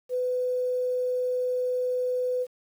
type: tone with quantisation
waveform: sine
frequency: 501 Hz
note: B4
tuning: 25 cents sharp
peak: -24 dBFS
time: 0.09-2.47 s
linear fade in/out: 50 ms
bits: 9
effects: none